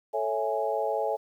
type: chord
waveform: sine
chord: A major seventh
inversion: none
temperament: equal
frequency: 440 / 554.4 / 659.3 / 830.6 Hz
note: A4 / C#5 / E5 / G#5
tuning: 0 / 0 / 0 / 0 cents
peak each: -31 dBFS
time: 0.13-1.17 s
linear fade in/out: 20 ms
effects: 10-bit